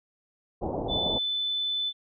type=low-pass noise; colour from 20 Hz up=white; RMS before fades=-31 dBFS; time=0.61-1.19 s; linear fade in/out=20 ms; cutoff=820 Hz; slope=48 dB/octave
type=tone; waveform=sine; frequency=3509 Hz; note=A7; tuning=5 cents flat; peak=-26 dBFS; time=0.88-1.93 s; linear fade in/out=50 ms
effects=none